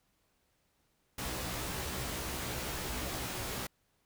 pink noise with comb filter, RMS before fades -38 dBFS, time 1.18-3.67 s, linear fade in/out 5 ms, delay 16 ms, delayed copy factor +1, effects pink hiss -75 dBFS RMS until 4.05 s

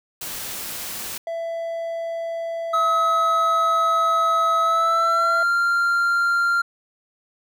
white noise, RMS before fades -31 dBFS, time 0.21-1.18 s, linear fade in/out 5 ms
triangle tone, 666 Hz, E5, 18 cents sharp, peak -23 dBFS, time 1.27-5.43 s, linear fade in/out 2 ms
triangle tone with pitch glide, 1281 to 1388.9 Hz, E6 to F6, -50 to -10 cents, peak -15 dBFS, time 2.73-6.62 s, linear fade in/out 10 ms, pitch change +140 cents, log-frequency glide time 4.62-5.41 s
effects none

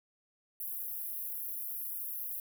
pink high-pass noise, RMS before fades -39 dBFS, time 0.6-2.4 s, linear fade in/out 2 ms, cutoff 11000 Hz, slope 96 dB/octave, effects none

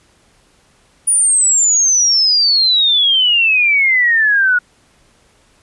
sine exponential sweep, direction down, 9740 to 1440 Hz, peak -9 dBFS, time 1.07-4.59 s, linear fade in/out 10 ms, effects pink hiss -53 dBFS RMS until 5.62 s + resampled to 24000 Hz

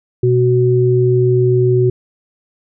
sine tone pair together, 123.8 / 371 Hz, B2 / F#4, +5 / +5 cents, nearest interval octave + perfect fifth, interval 1900 cents, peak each -12 dBFS, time 0.23-1.9 s, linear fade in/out 5 ms, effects none

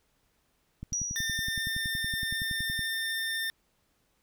click train, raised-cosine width 5 ms, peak -26 dBFS, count 22, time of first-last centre 0.83-2.793 s, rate 10.7 Hz
sine tone with exponential decay, 5800 Hz, F#8, 35 cents flat, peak -27 dBFS, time 0.93-2.13 s, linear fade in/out 0 ms, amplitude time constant 260 ms
25% pulse tone, 1804 Hz, A6, 43 cents sharp, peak -26 dBFS, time 1.16-3.5 s, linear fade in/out 0 ms
effects pink hiss -72 dBFS RMS until 4.22 s

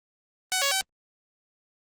5% pulse tone with pitch steps, 748 / 557 / 767 Hz, F#5 / C#5 / G5, +19 / +8 / -38 cents, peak -11 dBFS, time 0.52-0.811 s, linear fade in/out 0 ms, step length 97 ms, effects Opus 32 kbps

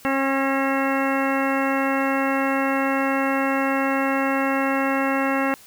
harmonic tone with a mistuned harmonic, 270.7 Hz, C#4, 41 cents flat, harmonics 1 / 2 / 3 / 4 / 5 / 6 / 7 / 8 / 10, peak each -23 / -26 / -28 / -29 / -30 / -31 / -31 / -32 / -33 dBFS, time 0.05-5.54 s, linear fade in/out 0 ms, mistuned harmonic 6, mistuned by +19 cents, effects white hiss -48 dBFS RMS until 5.66 s

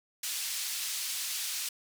pink band-pass noise, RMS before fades -35 dBFS, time 0.23-1.69 s, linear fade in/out 5 ms, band 3500 to 15000 Hz, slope 12 dB/octave, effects none

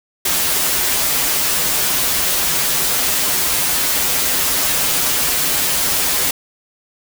white noise with comb filter, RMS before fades -17 dBFS, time 0.25-6.31 s, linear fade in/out 5 ms, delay 9.1 ms, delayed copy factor -0.8, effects none

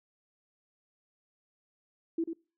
sine tone with echo, 330.4 Hz, E4, 4 cents sharp, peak -27 dBFS, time 2.18-2.24 s, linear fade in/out 5 ms, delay 93 ms, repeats 1, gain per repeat -6 dB, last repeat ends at 2.333 s, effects noise-tail reverb RT60 0.4 s tail -26 dB re dry

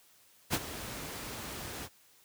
pink noise with ADSR envelope, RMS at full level -28 dBFS, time 0.5-1.89 s, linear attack 41 ms, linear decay 42 ms, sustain -13 dB, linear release 48 ms, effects white hiss -63 dBFS RMS until 2.24 s + high-pass 60 Hz 12 dB/octave

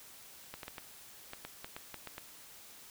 clicks, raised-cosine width 0.3 ms, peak -26 dBFS, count 11, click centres 0.54 / 0.632 / 0.681 / 0.782 / 1.334 / 1.45 / 1.645 / 1.765 / 1.943 / 2.073 / 2.181 s, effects white hiss -54 dBFS RMS until 2.9 s

